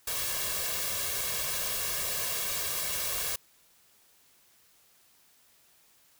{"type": "noise with comb filter", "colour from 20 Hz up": "white", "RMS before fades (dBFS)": -32, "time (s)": [0.07, 3.36], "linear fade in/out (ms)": 5, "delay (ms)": 1.8, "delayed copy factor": 0.7, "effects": ["white hiss -63 dBFS RMS until 6.19 s"]}